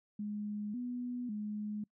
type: tone with pitch steps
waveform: sine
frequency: 208.4 / 245.8 / 210.1 Hz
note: G#3 / B3 / G#3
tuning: +6 / -8 / +20 cents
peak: -36 dBFS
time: 0.19-1.84 s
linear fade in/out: 5 ms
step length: 550 ms
effects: noise-tail reverb RT60 0.1 s tail -25 dB re dry